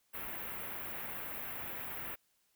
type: band-stop noise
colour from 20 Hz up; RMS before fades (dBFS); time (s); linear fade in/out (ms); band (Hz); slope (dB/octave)
white; -42; 0.13-2.16; 20; 2500 to 14000; 24
effects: white hiss -75 dBFS RMS until 2.55 s